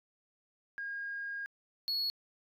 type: tone pair in turn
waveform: sine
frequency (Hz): 1626 / 4357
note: G#6 / C#8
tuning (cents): -37 / -31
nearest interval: octave + perfect fourth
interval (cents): 1706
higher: second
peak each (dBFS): -36 / -28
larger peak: second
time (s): 0.78-1.46 / 1.88-2.1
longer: first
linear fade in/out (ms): 0
effects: tanh soft clip ceiling -30 dBFS